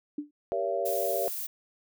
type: tone with exponential decay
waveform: sine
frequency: 294.3 Hz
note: D4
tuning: 4 cents sharp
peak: -27 dBFS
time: 0.18-0.31 s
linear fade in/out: 5 ms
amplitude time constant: 28 ms
type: chord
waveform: sine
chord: G diminished seventh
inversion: none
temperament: just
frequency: 392 / 470.4 / 564.5 / 677.4 Hz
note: G4 / Bb4 / Db5 / Fb5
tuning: 0 / +16 / +31 / +47 cents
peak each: -34 / -34 / -31 / -31 dBFS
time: 0.52-1.28 s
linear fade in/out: 0 ms
type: noise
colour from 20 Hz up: violet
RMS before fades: -35 dBFS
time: 0.85-1.47 s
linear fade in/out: 10 ms
effects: none